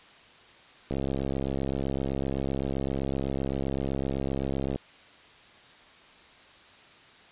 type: click train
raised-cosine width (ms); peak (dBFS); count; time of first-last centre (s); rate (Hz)
2; -17; 262; 0.91-4.76; 67.8
effects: white hiss -53 dBFS RMS until 7.31 s + resampled to 8000 Hz